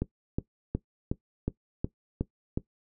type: click train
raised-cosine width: 3 ms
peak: -15 dBFS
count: 8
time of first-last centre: 0.02-2.575 s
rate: 2.74 Hz
effects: noise-tail reverb RT60 0.1 s tail -17 dB re dry